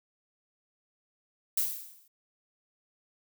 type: noise with exponential decay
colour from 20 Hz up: violet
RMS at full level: -25 dBFS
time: 1.57-2.08 s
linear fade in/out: 5 ms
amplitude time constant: 110 ms
effects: none